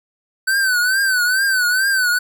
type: tone with vibrato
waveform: square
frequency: 1522 Hz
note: F#6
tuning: 48 cents sharp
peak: -15 dBFS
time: 0.47-2.19 s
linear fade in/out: 10 ms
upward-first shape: triangle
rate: 2.3 Hz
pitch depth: 110 cents each way
effects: none